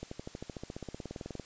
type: accelerating click train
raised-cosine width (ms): 2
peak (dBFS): -26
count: 23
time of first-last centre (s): 0.03-1.397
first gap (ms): 84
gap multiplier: 0.97
effects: white hiss -54 dBFS RMS until 1.45 s + resampled to 16000 Hz

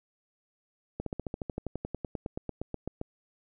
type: slowing click train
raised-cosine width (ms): 2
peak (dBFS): -20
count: 22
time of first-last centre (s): 1-3.014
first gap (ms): 63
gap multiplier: 1.04
effects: none

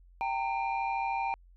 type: tone cluster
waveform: sine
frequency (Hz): 784 / 917 / 2391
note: G5 / A#5 / D7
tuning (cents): 0 / -29 / +30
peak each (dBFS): -31 / -31 / -37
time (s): 0.21-1.34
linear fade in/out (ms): 0
effects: tanh soft clip ceiling -23 dBFS + added 44 Hz sine -54 dBFS peak until 1.56 s

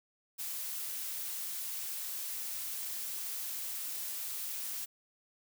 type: noise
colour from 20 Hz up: blue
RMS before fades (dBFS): -39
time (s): 0.38-4.86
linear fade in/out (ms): 20
effects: none

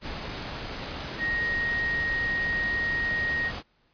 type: tone in noise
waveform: sine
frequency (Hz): 1874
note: A#6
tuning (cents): +9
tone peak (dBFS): -25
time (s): 1.18-3.52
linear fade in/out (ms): 50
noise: pink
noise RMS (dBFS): -35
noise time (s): 0.01-3.63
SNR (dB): +7
effects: pink hiss -67 dBFS RMS until 3.93 s + resampled to 11025 Hz

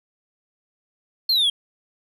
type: exponential sweep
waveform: triangle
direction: down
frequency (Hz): 4350 to 3193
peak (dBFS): -15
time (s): 1.29-1.5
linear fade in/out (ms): 5
effects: none

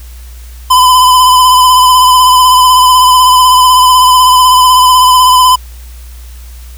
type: tone with vibrato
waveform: square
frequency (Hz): 1011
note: B5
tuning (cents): +40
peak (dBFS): -3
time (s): 0.7-5.56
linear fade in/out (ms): 10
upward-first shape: sine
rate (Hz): 16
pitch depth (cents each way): 30
effects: added 60 Hz sine -26 dBFS peak until 6.77 s + white hiss -39 dBFS RMS until 6.77 s

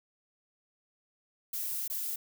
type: noise with dropouts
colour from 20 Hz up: violet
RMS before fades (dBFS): -35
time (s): 1.53-2.16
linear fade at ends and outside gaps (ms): 5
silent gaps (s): 1.879-1.899
effects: none

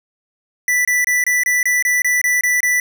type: tone bursts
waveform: square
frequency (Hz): 1975.5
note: B6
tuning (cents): 0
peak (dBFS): -14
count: 11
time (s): 0.68-2.8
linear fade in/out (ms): 2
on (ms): 170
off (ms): 25
effects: none

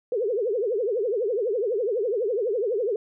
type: tone with vibrato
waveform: sine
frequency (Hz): 446.5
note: A4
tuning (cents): +25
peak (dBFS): -22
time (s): 0.12-2.96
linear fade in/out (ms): 2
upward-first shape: triangle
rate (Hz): 12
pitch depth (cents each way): 290
effects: none

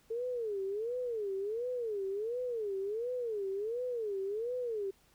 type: tone with vibrato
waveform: sine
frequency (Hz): 440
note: A4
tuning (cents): 0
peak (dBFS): -33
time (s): 0.1-4.91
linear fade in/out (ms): 10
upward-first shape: sine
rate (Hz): 1.4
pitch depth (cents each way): 230
effects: pink hiss -67 dBFS RMS until 5.14 s

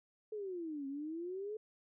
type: exponential two-way sweep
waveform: sine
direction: down then up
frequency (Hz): 438.7 to 269.4 to 437.8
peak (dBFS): -39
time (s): 0.32-1.57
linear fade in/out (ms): 5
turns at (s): 0.87
effects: none

